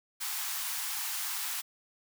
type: high-pass noise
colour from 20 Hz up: white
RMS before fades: -35 dBFS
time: 0.2-1.62 s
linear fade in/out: 20 ms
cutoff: 750 Hz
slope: 96 dB/octave
effects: none